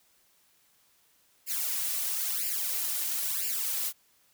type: noise with flanger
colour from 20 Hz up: blue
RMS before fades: -31 dBFS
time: 1.46-3.93 s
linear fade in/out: 50 ms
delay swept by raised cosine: 0.4 to 3.5 ms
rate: 1 Hz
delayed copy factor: +0.95
effects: white hiss -66 dBFS RMS until 4.33 s